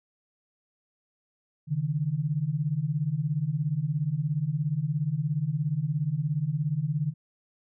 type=beating tone pair; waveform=sine; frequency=138.59 / 155.59 Hz; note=C#3 / D#3; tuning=0 / 0 cents; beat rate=17 Hz; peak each=-29 / -27 dBFS; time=1.67-7.14 s; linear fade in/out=50 ms; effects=none